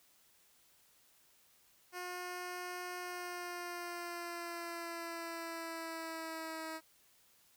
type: tone with pitch glide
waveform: 10% pulse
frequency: 359 to 319.8 Hz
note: F4 to D#4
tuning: +48 to +48 cents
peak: -33 dBFS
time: 1.92-6.81 s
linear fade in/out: 50 ms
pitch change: -200 cents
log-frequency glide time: 2.97-6.68 s
effects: white hiss -68 dBFS RMS until 7.56 s